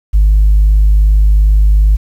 sine tone, 51.3 Hz, G#1, 21 cents flat, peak -3 dBFS, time 0.13-1.97 s, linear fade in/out 20 ms, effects tanh soft clip ceiling -2 dBFS + 7-bit

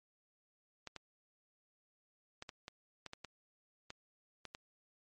clicks, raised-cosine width 0.2 ms, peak -28 dBFS, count 11, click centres 0.873 / 0.963 / 2.424 / 2.492 / 2.681 / 3.063 / 3.134 / 3.247 / 3.904 / 4.453 / 4.549 s, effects MP3 48 kbps

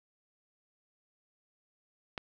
click, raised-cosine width 0.3 ms, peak -20 dBFS, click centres 2.178 s, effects none

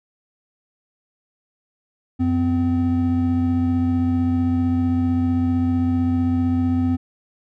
triangle tone pair together, 90.55 / 256.1 Hz, F#2 / C4, -37 / -37 cents, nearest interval octave + tritone, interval 1800 cents, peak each -20 / -16 dBFS, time 2.19-6.97 s, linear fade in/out 20 ms, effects none

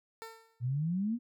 15% pulse tone with exponential decay, 450.6 Hz, A4, 41 cents sharp, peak -34 dBFS, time 0.22-0.66 s, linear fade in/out 0 ms, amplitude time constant 94 ms
sine exponential sweep, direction up, 116.1 to 246.9 Hz, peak -29 dBFS, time 0.6-1.19 s, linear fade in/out 50 ms
effects none

